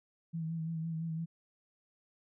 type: tone with vibrato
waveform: sine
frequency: 162.8 Hz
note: E3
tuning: 21 cents flat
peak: -34 dBFS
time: 0.33-1.26 s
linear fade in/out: 20 ms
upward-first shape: sine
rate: 5.9 Hz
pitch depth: 35 cents each way
effects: none